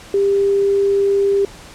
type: tone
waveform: sine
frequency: 397.5 Hz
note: G4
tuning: 24 cents sharp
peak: -12 dBFS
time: 0.14-1.45 s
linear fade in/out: 2 ms
effects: pink hiss -39 dBFS RMS until 1.74 s + low-pass 9000 Hz 12 dB/octave